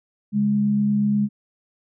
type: tone pair together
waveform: sine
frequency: 138.19 / 206.6 Hz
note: C#3 / G#3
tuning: -5 / -9 cents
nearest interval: perfect fifth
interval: 696 cents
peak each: -28 / -17 dBFS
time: 0.32-1.29 s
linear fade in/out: 50 ms
effects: none